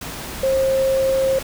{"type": "tone in noise", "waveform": "sine", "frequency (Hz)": 533, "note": "C5", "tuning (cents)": 32, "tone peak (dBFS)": -15, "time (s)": [0.43, 1.39], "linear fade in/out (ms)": 5, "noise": "pink", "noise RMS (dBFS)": -31, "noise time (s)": [0.01, 1.43], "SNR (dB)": 13, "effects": []}